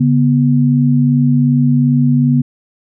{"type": "tone pair together", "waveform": "sine", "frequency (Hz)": [141.75, 244.4], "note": ["C#3", "B3"], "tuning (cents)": [39, -18], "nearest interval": "major sixth", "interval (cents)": 943, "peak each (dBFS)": -11, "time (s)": [0, 2.42], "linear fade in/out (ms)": 10, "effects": []}